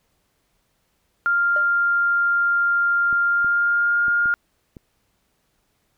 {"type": "tone with pitch glide", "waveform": "sine", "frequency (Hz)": [1396.9, 1413.1], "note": ["F6", "F6"], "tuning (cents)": [0, 20], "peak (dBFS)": -16, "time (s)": [1.26, 4.34], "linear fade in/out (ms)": 0, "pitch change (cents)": 20, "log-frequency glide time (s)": [3.24, 4.02]}
{"type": "tone with exponential decay", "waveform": "triangle", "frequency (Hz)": 603, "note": "D5", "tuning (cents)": 46, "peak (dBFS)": -23, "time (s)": [1.56, 1.71], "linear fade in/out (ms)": 2, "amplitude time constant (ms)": 32}
{"type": "clicks", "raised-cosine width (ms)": 3, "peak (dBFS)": -26, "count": 5, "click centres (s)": [3.128, 3.446, 4.082, 4.258, 4.768]}
{"effects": ["pink hiss -68 dBFS RMS until 5.97 s"]}